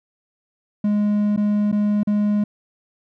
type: tone with dropouts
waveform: triangle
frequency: 207.7 Hz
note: G#3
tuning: in tune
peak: -14 dBFS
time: 0.84-2.44 s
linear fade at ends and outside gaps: 5 ms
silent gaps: 1.364-1.374 / 1.717-1.725 / 2.033-2.072 s
effects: none